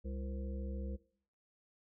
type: harmonic tone with a mistuned harmonic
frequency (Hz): 66.8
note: C2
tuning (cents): +36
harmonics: 1 / 3 / 5 / 7 / 8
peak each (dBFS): -39 / -46 / -52 / -52 / -53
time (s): 0.04-0.97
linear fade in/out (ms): 20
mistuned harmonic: 8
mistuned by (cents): -43
effects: noise-tail reverb RT60 0.6 s tail -21 dB re dry